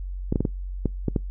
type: clicks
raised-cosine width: 3 ms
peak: -9 dBFS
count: 7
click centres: 0.325 / 0.358 / 0.406 / 0.452 / 0.857 / 1.083 / 1.162 s
effects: noise-tail reverb RT60 0.2 s tail -26 dB re dry + added 46 Hz sine -29 dBFS peak until 1.3 s